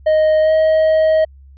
triangle tone with pitch glide, 622.3 to 631.4 Hz, D#5 to D#5, 0 to +25 cents, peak -8 dBFS, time 0.06-1.25 s, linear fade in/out 10 ms, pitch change +25 cents, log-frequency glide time 0.41-0.52 s, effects added 68 Hz sine -39 dBFS peak until 1.57 s + resampled to 11025 Hz

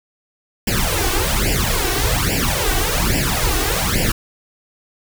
pink noise with flanger, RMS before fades -18 dBFS, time 0.67-4.12 s, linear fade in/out 5 ms, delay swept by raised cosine 0.39 to 2.69 ms, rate 1.2 Hz, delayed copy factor +0.95, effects none

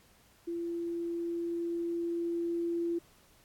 sine tone with level ramp, 340.2 Hz, F4, 45 cents flat, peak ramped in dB -33 to -29 dBFS, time 0.47-2.99 s, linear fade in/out 10 ms, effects pink hiss -63 dBFS RMS until 3.44 s + AAC 64 kbps

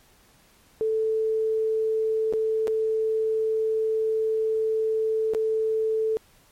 sine tone with dropouts, 440 Hz, A4, in tune, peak -21 dBFS, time 0.81-6.17 s, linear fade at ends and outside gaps 0 ms, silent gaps 2.326-2.336 / 2.672-2.679 / 5.336-5.348 s, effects pink hiss -58 dBFS RMS until 6.51 s + MP3 64 kbps

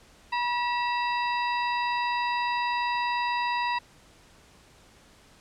harmonic tone with a mistuned harmonic, 966 Hz, B5, 39 cents flat, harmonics 1 / 2 / 3 / 4 / 5, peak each -26 / -33 / -35 / -40 / -41 dBFS, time 0.32-3.79 s, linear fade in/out 10 ms, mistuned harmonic 3, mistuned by -140 cents, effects pink hiss -56 dBFS RMS until 5.4 s + low-pass 9000 Hz 12 dB/octave

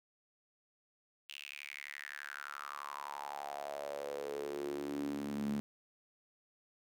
sawtooth tone with high-pass filter sweep, 71.7 Hz, D2, 41 cents flat, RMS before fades -42 dBFS, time 1.29-5.6 s, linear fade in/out 0 ms, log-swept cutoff 2900 to 200 Hz, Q 6.7, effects none

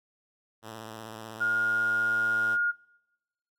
5% pulse tone with vibrato, 110.8 Hz, A2, 13 cents sharp, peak -29 dBFS, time 0.62-2.58 s, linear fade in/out 50 ms, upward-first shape square, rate 16 Hz, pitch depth 39 cents each way
sine tone, 1425 Hz, F6, 34 cents sharp, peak -23 dBFS, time 1.4-2.72 s, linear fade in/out 20 ms
effects noise-tail reverb RT60 1.0 s tail -24 dB re dry

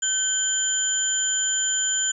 sine tone cluster, 1539 / 3138 / 7010 Hz, G6 / G7 / A8, -32 / +1 / -7 cents, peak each -29 / -29 / -22 dBFS, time 0.02-2.12 s, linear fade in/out 10 ms, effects none

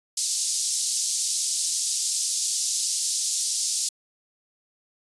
white band-pass noise, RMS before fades -26 dBFS, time 0.17-3.89 s, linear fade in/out 5 ms, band 4600 to 9100 Hz, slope 24 dB/octave, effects resampled to 24000 Hz

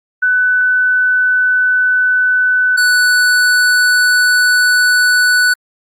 sine / square tone pair in turn, 1500 / 1485.3 Hz, F#6 / F#6, +23 / +6 cents, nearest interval unison, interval 17 cents, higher first, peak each -9 dBFS, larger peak neither, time 0.22-2.77 / 2.77-5.54 s, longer second, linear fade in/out 10 ms, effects low-pass 12000 Hz 12 dB/octave + Opus 48 kbps

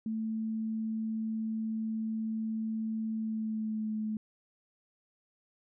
sine tone with pitch glide, 220.9 to 216 Hz, A3 to A3, +7 to -32 cents, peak -31 dBFS, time 0.06-4.17 s, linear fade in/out 2 ms, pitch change -39 cents, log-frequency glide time 3.15-3.94 s, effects none

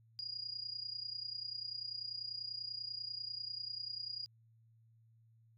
sine tone with amplitude modulation, 4863 Hz, D#8, 40 cents flat, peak -37 dBFS, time 0.19-4.26 s, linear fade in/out 0 ms, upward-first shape sine, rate 30.2 Hz, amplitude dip 80%, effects added 113 Hz sine -64 dBFS peak until 5.57 s

